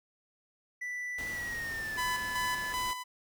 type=tone with pitch glide; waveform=triangle; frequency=1976 to 1730.2 Hz; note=B6 to A6; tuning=0 to -30 cents; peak=-33 dBFS; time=0.81-2.73 s; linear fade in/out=10 ms; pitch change=-230 cents; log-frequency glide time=1.29-2 s
type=noise; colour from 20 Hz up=pink; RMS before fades=-45 dBFS; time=1.18-2.92 s; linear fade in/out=5 ms
type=tone with tremolo; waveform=sawtooth; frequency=1000 Hz; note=B5; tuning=21 cents sharp; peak=-27 dBFS; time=1.97-3.04 s; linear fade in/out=20 ms; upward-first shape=square; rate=2.6 Hz; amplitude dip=55%
effects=none